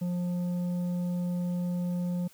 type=tone with tanh clipping; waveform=sine; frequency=177.1 Hz; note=F3; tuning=24 cents sharp; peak=-29 dBFS; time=0.01-2.28 s; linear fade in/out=10 ms; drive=7 dB; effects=white hiss -58 dBFS RMS until 2.33 s